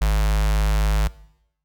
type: tone with notch filter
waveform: square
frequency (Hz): 51.91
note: G#1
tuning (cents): 0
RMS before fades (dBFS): -18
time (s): 0.01-1.08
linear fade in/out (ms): 10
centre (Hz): 300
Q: 0.72
effects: noise-tail reverb RT60 0.8 s tail -20 dB re dry